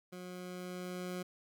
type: tone with level ramp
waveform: 20% pulse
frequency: 180.8 Hz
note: F#3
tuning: 40 cents flat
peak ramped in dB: -40 to -33 dBFS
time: 0.12-1.23 s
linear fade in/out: 10 ms
effects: none